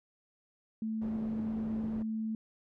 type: tone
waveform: sine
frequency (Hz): 220.3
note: A3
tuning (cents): +2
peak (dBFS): -32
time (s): 0.82-2.35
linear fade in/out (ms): 2
type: low-pass noise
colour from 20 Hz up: white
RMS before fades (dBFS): -45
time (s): 1.01-2.03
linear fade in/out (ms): 10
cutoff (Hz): 360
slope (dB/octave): 12
effects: none